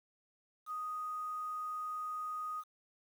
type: tone with quantisation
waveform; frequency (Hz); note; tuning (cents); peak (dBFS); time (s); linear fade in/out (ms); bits
sine; 1244.5; D#6; 0; -37; 0.66-2.64; 50; 10
effects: none